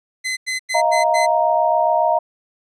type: tone bursts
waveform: sawtooth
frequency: 2041 Hz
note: C7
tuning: 44 cents flat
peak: -17 dBFS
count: 5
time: 0.24-1.266 s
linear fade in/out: 20 ms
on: 130 ms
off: 94 ms
type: chord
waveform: sine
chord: Eb suspended second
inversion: none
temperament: equal with one note detuned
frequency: 631.3 / 698.5 / 932.3 Hz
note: Eb5 / F5 / Bb5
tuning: +25 / 0 / 0 cents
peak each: -18 dBFS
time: 0.74-2.19 s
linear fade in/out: 10 ms
effects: resampled to 22050 Hz